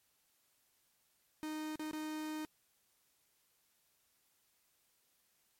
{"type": "tone with dropouts", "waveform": "45% pulse", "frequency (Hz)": 308.9, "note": "D#4", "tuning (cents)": -12, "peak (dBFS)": -39, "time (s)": [1.43, 2.45], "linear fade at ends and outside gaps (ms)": 0, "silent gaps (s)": [[1.757, 1.795], [1.912, 1.932]], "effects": ["white hiss -75 dBFS RMS until 5.59 s", "MP3 64 kbps"]}